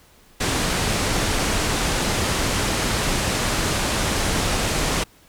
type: low-pass noise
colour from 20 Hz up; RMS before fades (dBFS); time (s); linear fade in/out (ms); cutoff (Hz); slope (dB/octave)
pink; -22; 0.4-5.04; 10; 10000; 24
effects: pink hiss -53 dBFS RMS until 5.28 s